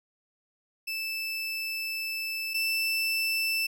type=tone pair in turn; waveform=30% pulse; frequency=2637 / 2654 Hz; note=E7 / E7; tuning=0 / +11 cents; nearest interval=unison; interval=11 cents; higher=second; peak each=-28 / -23 dBFS; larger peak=second; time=0.87-2.54 / 2.54-3.67 s; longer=first; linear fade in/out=10 ms; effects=none